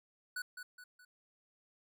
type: tone with echo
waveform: square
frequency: 1481 Hz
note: F#6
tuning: 1 cent sharp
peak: -38 dBFS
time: 0.36-0.42 s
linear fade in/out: 5 ms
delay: 210 ms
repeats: 3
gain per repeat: -7 dB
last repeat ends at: 1.05 s
effects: none